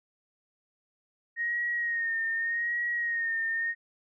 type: tone with vibrato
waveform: sine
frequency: 1862 Hz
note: A#6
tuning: 2 cents flat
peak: -27 dBFS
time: 1.36-3.75 s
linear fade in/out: 50 ms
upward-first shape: sine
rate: 0.84 Hz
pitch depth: 43 cents each way
effects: none